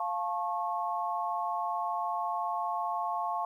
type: chord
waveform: sine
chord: F augmented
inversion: none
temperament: just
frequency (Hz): 698.5 / 873.1 / 1091.3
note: F5 / A5 / C#6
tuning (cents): 0 / -14 / -27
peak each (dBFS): -34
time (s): 0-3.45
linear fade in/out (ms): 2
effects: 11-bit